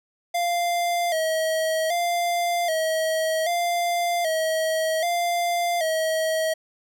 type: tone with vibrato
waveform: square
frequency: 666 Hz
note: E5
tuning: 18 cents sharp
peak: -22 dBFS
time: 0.34-6.54 s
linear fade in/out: 10 ms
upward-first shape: square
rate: 0.64 Hz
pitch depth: 74 cents each way
effects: none